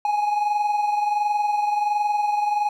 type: tone pair together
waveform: triangle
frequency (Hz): 830.6 / 852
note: G#5 / G#5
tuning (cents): 0 / +44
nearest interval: unison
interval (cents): 44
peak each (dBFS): -18 / -26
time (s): 0.05-2.69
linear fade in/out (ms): 2
effects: none